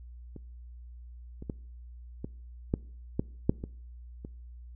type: clicks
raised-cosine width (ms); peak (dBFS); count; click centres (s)
3; -29 / -29 / -20 / -22 / -13 / -14 / -9 / -23 / -27; 9; 0.363 / 1.424 / 1.498 / 2.245 / 2.739 / 3.195 / 3.495 / 3.639 / 4.249
effects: noise-tail reverb RT60 0.6 s tail -24 dB re dry + added 60 Hz sine -44 dBFS peak until 4.75 s